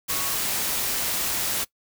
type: tone in noise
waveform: sine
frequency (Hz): 1107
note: C#6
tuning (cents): -3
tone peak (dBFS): -37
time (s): 0.09-0.36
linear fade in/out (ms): 20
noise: white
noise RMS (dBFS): -26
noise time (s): 0.08-1.65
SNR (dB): -14
effects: noise-tail reverb RT60 0.1 s tail -21 dB re dry